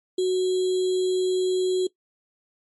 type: tone with sample-and-hold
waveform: sine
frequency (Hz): 369.8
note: F#4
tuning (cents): -1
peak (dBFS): -19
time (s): 0.18-1.87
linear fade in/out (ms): 5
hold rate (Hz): 3675
effects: noise-tail reverb RT60 0.1 s tail -20 dB re dry + MP3 48 kbps